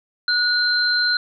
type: tone pair together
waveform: sine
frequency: 1460 / 4125 Hz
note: F#6 / C8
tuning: -24 / -25 cents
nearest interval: octave + tritone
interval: 1799 cents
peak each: -19 dBFS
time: 0.28-1.17 s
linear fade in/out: 2 ms
effects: none